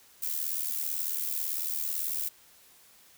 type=noise with amplitude modulation; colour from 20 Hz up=violet; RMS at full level=-29 dBFS; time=0.22-2.29 s; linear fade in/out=10 ms; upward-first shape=sine; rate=78 Hz; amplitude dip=70%; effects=white hiss -58 dBFS RMS until 3.17 s